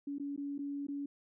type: tone with dropouts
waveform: sine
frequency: 283.4 Hz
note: C#4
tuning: 38 cents sharp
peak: -36 dBFS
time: 0.07-1.06 s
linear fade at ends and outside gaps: 5 ms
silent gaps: 0.184-0.197 / 0.363-0.376 / 0.581-0.589 / 0.869-0.884 s
effects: none